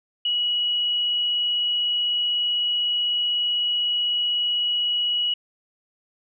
sine tone, 2919 Hz, F#7, 24 cents flat, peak -20 dBFS, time 0.25-5.34 s, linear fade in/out 5 ms, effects none

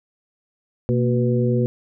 harmonic tone with a mistuned harmonic, 123.4 Hz, B2, 1 cent flat, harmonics 1 / 2 / 3 / 4, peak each -19 / -22 / -24 / -25 dBFS, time 0.89-1.66 s, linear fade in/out 0 ms, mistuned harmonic 2, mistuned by -100 cents, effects none

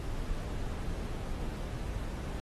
brown noise, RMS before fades -36 dBFS, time 0-2.4 s, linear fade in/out 0 ms, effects AAC 32 kbps

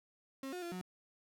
35% pulse tone with pitch steps, 268.8 / 359.8 / 344.2 / 182.7 Hz, C4 / F#4 / F4 / F#3, +47 / -48 / -25 / -22 cents, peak -39 dBFS, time 0.43-0.814 s, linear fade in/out 2 ms, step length 96 ms, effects none

